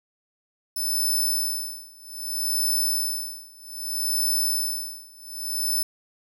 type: tone with tremolo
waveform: 5% pulse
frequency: 5274 Hz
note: E8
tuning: in tune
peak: -15 dBFS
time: 0.76-5.83 s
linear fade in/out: 5 ms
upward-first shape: sine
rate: 0.63 Hz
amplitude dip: 95%
effects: none